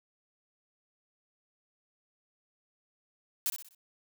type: noise with echo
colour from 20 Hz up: blue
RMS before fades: -30 dBFS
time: 3.46-3.5 s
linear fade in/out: 0 ms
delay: 62 ms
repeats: 4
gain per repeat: -8 dB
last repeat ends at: 3.748 s
effects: none